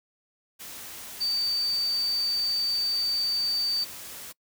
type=tone in noise; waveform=sine; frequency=4604 Hz; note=D8; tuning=35 cents flat; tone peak=-24 dBFS; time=1.2-3.85 s; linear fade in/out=20 ms; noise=white; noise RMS=-41 dBFS; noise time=0.59-4.33 s; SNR=+14 dB; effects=noise-tail reverb RT60 0.1 s tail -25 dB re dry